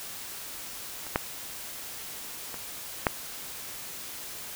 clicks, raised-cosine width 0.5 ms, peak -25 / -8 / -23 / -6 dBFS, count 4, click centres 1.067 / 1.159 / 2.543 / 3.068 s, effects white hiss -40 dBFS RMS until 4.55 s

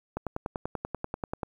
click train, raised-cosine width 1 ms, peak -17 dBFS, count 14, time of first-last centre 0.17-1.432 s, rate 10.3 Hz, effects 9-bit

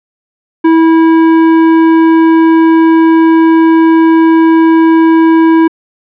sine tone with tanh clipping, 325.7 Hz, E4, 21 cents flat, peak -5 dBFS, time 0.64-5.68 s, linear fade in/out 10 ms, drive 16 dB, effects low-pass 2000 Hz 12 dB/octave

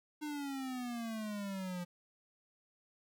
square exponential sweep, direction down, 304.6 to 174.61 Hz, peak -39 dBFS, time 0.21-1.85 s, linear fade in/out 20 ms, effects 12-bit

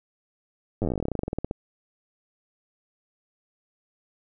slowing click train, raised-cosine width 2 ms, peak -14 dBFS, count 25, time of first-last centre 0.82-1.511 s, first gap 9 ms, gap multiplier 1.09, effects none

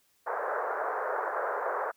pink band-pass noise, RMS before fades -32 dBFS, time 0.26-1.92 s, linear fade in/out 20 ms, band 440 to 1600 Hz, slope 48 dB/octave, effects white hiss -69 dBFS RMS until 1.96 s

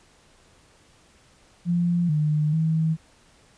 sine tone with pitch steps, 173.5 / 151.5 / 160 Hz, F3 / D#3 / D#3, -11 / -46 / +49 cents, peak -19 dBFS, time 1.65-2.97 s, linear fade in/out 50 ms, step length 440 ms, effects pink hiss -57 dBFS RMS until 3.57 s + resampled to 22050 Hz

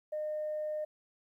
sine tone, 610 Hz, D#5, 34 cents flat, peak -32 dBFS, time 0.12-0.85 s, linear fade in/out 10 ms, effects tanh soft clip ceiling -29 dBFS + 12-bit

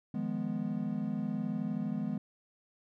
triangle chord, F half-diminished seventh, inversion third, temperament equal, 155.56 / 174.61 / 207.7 / 246.9 Hz, Eb3 / F3 / Ab3 / Cb4, 0 / 0 / 0 / 0 cents, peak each -38 / -38 / -33 / -35 dBFS, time 0.14-2.18 s, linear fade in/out 5 ms, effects none

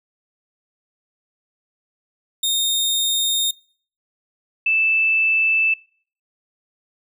sawtooth / sine tone pair in turn, 3680 / 2638 Hz, A#7 / E7, -23 / +1 cents, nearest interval tritone, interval 576 cents, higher first, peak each -15 dBFS, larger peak neither, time 2.43-3.51 / 4.66-5.74 s, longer neither, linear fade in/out 5 ms, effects noise-tail reverb RT60 0.5 s tail -24 dB re dry

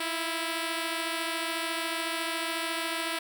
5% pulse beating tone pair, 327 / 341 Hz, E4 / F4, -14 / -41 cents, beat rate 14 Hz, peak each -19 / -25 dBFS, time 0-3.19 s, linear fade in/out 5 ms, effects none

